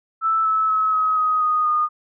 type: tone with pitch steps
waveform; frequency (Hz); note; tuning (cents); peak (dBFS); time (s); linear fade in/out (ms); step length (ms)
sine; 1318.5 / 1302.6 / 1286.9 / 1271.4 / 1256.1 / 1240.9 / 1225.9; E6 / E6 / E6 / D#6 / D#6 / D#6 / D#6; 0 / -21 / -42 / +37 / +16 / -5 / -26; -16; 0.21-1.89; 50; 240
effects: none